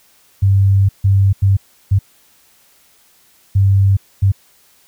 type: tone bursts at uneven times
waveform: sine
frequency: 98 Hz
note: G2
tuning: in tune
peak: -8 dBFS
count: 6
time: 0.42-0.89 / 1.04-1.33 / 1.42-1.57 / 1.91-1.99 / 3.55-3.97 / 4.22-4.32 s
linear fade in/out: 10 ms
effects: white hiss -52 dBFS RMS until 4.87 s